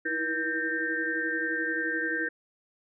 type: tone cluster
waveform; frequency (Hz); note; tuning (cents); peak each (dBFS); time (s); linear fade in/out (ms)
sine; 319.6 / 331.1 / 479.4 / 1573 / 1822; D#4 / E4 / A#4 / G6 / A#6; +47 / +8 / +48 / +6 / -40; -36 / -38 / -37 / -30 / -32; 0.05-2.29; 10
effects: none